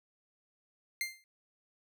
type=tone with exponential decay; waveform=sawtooth; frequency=2099 Hz; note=C7; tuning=5 cents sharp; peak=-27 dBFS; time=1.01-1.24 s; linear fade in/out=1 ms; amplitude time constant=49 ms; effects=none